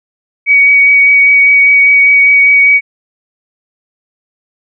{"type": "tone with vibrato", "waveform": "sine", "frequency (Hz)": 2255, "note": "C#7", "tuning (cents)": 29, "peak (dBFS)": -3, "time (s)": [0.46, 2.81], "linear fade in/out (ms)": 50, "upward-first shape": "sine", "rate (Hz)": 5, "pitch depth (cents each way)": 12, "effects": []}